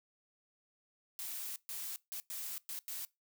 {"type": "noise bursts at uneven times", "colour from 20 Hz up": "blue", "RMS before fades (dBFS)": -42, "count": 6, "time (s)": [[1.19, 1.56], [1.69, 1.96], [2.12, 2.2], [2.3, 2.58], [2.69, 2.79], [2.88, 3.05]], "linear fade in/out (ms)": 0, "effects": ["noise-tail reverb RT60 0.2 s tail -21 dB re dry"]}